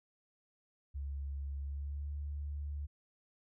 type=tone with pitch glide; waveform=sine; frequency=69.8 to 72.55 Hz; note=C#2 to D2; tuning=+13 to -21 cents; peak=-37 dBFS; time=0.94-2.87 s; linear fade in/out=20 ms; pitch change=+66 cents; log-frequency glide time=1.61-2.11 s; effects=none